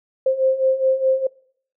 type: beating tone pair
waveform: sine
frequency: 523.3 / 528.1 Hz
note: C5 / C5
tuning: 0 / +16 cents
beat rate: 4.8 Hz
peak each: -21 / -17 dBFS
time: 0.26-1.27 s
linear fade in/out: 5 ms
effects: noise-tail reverb RT60 0.6 s tail -24 dB re dry